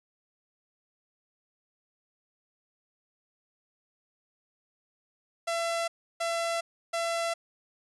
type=tone bursts; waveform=sawtooth; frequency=673 Hz; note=E5; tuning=36 cents sharp; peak=-24 dBFS; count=3; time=5.47-7.34 s; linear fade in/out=10 ms; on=410 ms; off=320 ms; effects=resampled to 24000 Hz